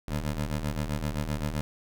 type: ring-modulated tone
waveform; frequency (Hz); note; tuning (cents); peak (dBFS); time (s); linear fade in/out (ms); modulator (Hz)
20% pulse; 76.1; D#2; -38; -21; 0.08-1.61; 0; 34.2
effects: none